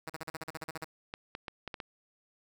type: tone bursts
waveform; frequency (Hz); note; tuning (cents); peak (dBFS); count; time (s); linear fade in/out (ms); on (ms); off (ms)
5% pulse; 160; D#3; +49; -26; 12; 0.07-0.844; 2; 26; 42
type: clicks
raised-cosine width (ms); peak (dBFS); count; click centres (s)
0.3; -22; 6; 1.139 / 1.351 / 1.482 / 1.677 / 1.742 / 1.802
effects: none